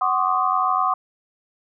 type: tone cluster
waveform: sine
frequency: 747 / 1056 / 1148 / 1236 Hz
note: F#5 / C6 / D6 / D#6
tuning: +16 / +16 / -40 / -12 cents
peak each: -23 dBFS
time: 0.01-0.94 s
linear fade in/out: 5 ms
effects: none